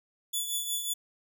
10% pulse tone with tremolo, 3449 Hz, A7, 35 cents flat, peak -20 dBFS, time 0.33-0.94 s, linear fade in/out 10 ms, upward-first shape triangle, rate 5.5 Hz, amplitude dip 60%, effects none

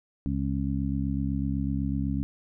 harmonic tone, 68 Hz, C#2, 33 cents flat, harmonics 1 / 2 / 3 / 4, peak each -31 / -31 / -31 / -31 dBFS, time 0.26-2.23 s, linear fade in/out 0 ms, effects none

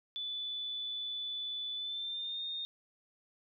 sine tone with pitch glide, 3481 to 3667 Hz, A7 to A#7, -19 to -29 cents, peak -36 dBFS, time 0.16-2.65 s, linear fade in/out 0 ms, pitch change +90 cents, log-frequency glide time 1.75-2.42 s, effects none

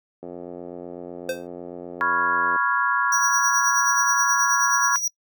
click train, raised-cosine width 2 ms, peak -19 dBFS, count 206, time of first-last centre 0.23-2.56 s, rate 88 Hz
square tone with exponential decay, 518 Hz, C5, 17 cents flat, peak -21 dBFS, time 1.29-1.47 s, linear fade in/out 2 ms, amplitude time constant 39 ms
sine chord, C# dominant seventh, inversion third, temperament equal, 987.8 / 1108.7 / 1396.9 / 1661.2 Hz, B5 / C#6 / E#6 / G#6, 0 / 0 / 0 / 0 cents, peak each -26 / -24 / -24 / -24 dBFS, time 2.01-4.96 s, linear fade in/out 0 ms
square tone with tremolo, 5790 Hz, F#8, 38 cents flat, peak -19 dBFS, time 3.12-5.08 s, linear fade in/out 5 ms, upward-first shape sine, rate 9.4 Hz, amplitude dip 60%
effects noise-tail reverb RT60 0.1 s tail -23 dB re dry + high-pass 300 Hz 12 dB/octave

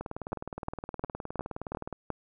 two click trains, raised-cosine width 1 ms, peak -22 / -17 dBFS, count 38 / 6, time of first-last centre 0.01-1.927 / 0.33-2.103 s, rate 19.3 / 2.82 Hz, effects none

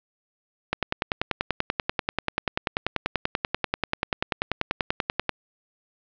click train, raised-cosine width 0.3 ms, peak -6 dBFS, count 48, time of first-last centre 0.73-5.293 s, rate 10.3 Hz, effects low-pass 4000 Hz 12 dB/octave

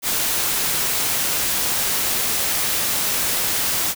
white noise, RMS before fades -21 dBFS, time 0.02-3.95 s, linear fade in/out 50 ms, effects none

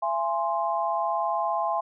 sine chord, E augmented, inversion none, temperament equal with one note detuned, 675.1 / 830.6 / 1046.5 Hz, E5 / G#5 / B#5, +41 / 0 / 0 cents, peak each -28 dBFS, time 0.02-1.81 s, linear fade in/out 10 ms, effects none

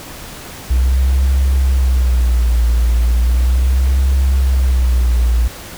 triangle tone with vibrato, 62.3 Hz, B1, 16 cents sharp, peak -6 dBFS, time 0.7-5.48 s, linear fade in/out 10 ms, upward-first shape sine, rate 0.36 Hz, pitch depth 120 cents each way, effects tanh soft clip ceiling -7 dBFS + pink hiss -32 dBFS RMS until 5.77 s

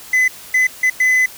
triangle tone bursts at uneven times, 2018 Hz, B6, 37 cents sharp, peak -9 dBFS, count 4, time 0.13-0.28 / 0.54-0.67 / 0.83-0.9 / 1-1.26 s, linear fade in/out 5 ms, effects white hiss -37 dBFS RMS until 1.37 s

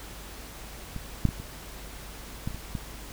clicks, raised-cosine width 5 ms, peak -22 / -8 / -18 / -26 / -17 / -29 / -26 / -18 dBFS, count 8, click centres 0.963 / 1.253 / 1.289 / 1.4 / 2.475 / 2.507 / 2.546 / 2.752 s, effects added 50 Hz sine -44 dBFS peak until 3.12 s + pink hiss -44 dBFS RMS until 3.12 s

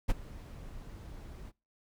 brown noise with ADSR envelope, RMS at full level -25 dBFS, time 0.08-1.52 s, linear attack 23 ms, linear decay 23 ms, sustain -21 dB, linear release 38 ms, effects noise-tail reverb RT60 0.3 s tail -25 dB re dry

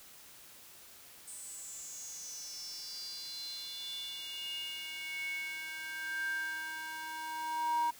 square tone with high-pass filter sweep, 316.2 Hz, D#4, 28 cents sharp, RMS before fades -40 dBFS, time 1.27-7.91 s, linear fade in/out 10 ms, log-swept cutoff 8600 to 910 Hz, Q 8.4, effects white hiss -55 dBFS RMS until 7.99 s

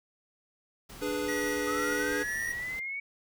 pink noise, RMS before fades -47 dBFS, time 0.89-2.8 s, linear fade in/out 10 ms
square chord, G# diminished, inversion second, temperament equal, 293.7 / 415.3 / 493.9 Hz, D4 / G#4 / B4, 0 / 0 / 0 cents, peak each -35 dBFS, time 1.01-2.24 s, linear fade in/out 20 ms
square tone with tremolo, 1922 Hz, B6, 48 cents flat, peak -34 dBFS, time 1.28-2.53 s, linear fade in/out 10 ms, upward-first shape square, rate 2 Hz, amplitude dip 30%
sine linear sweep, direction up, 1243 to 2253 Hz, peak -33 dBFS, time 1.67-3 s, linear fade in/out 5 ms
effects none

